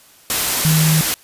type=tone in noise; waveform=sine; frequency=157.5 Hz; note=D#3; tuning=21 cents sharp; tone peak=-12 dBFS; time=0.65-1.01 s; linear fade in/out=0 ms; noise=white; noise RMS=-18 dBFS; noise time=0.3-1.14 s; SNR=+3 dB; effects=white hiss -48 dBFS RMS until 1.23 s + resampled to 32000 Hz